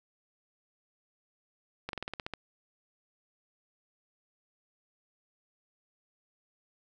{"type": "slowing click train", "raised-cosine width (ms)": 0.3, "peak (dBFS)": -20, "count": 9, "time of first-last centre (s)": [1.89, 2.337], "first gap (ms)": 42, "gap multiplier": 1.08, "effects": []}